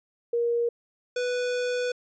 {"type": "tone pair in turn", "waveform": ["sine", "square"], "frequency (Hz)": [471.7, 493.7], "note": ["A#4", "B4"], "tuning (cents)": [20, -1], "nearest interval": "minor second", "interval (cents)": 79, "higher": "second", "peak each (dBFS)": [-22, -26], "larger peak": "first", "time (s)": [[0.33, 0.69], [1.16, 1.92]], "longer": "second", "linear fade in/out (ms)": 5, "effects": ["resampled to 16000 Hz"]}